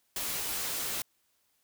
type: noise with comb filter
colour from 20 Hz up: white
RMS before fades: -34 dBFS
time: 0.16-1.02 s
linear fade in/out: 2 ms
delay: 14 ms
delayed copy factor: -0.6
effects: white hiss -73 dBFS RMS until 1.63 s